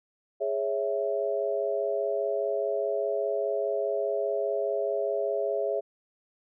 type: chord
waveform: sine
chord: C# minor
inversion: second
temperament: equal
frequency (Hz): 415.3 / 554.4 / 659.3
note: G#4 / C#5 / E5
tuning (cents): 0 / 0 / 0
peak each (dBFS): -30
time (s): 0.4-5.81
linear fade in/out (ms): 20
effects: none